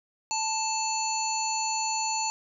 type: harmonic tone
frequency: 880 Hz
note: A5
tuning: in tune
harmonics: 1 / 3 / 5 / 7 / 8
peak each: -29 / -36 / -34 / -38 / -32 dBFS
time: 0.31-2.3 s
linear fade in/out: 0 ms
effects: none